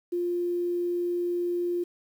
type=tone with quantisation; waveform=sine; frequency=350.5 Hz; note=F4; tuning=6 cents sharp; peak=-25 dBFS; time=0.12-1.84 s; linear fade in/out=10 ms; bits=9; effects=none